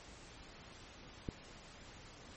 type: click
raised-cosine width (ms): 3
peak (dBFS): -25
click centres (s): 1.288
effects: pink hiss -55 dBFS RMS until 2.36 s + MP3 32 kbps